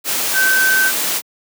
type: tone in noise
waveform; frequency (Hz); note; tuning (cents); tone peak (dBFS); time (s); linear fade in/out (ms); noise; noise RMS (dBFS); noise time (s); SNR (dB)
sine; 1540; G6; -31; -12; 0.33-0.92; 50; white; -19; 0.04-1.22; +4
effects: high-pass 200 Hz 12 dB/octave